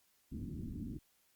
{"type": "low-pass noise", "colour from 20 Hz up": "white", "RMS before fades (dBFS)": -43, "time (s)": [0.31, 0.99], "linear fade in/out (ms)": 20, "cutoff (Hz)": 300, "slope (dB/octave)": 48, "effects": ["white hiss -73 dBFS RMS until 1.35 s", "Opus 48 kbps"]}